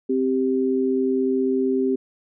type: tone pair together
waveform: sine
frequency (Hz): 261.6 / 392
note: C4 / G4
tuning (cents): 0 / 0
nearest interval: perfect fifth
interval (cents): 700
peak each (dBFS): -21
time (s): 0.09-1.96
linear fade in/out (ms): 10
effects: none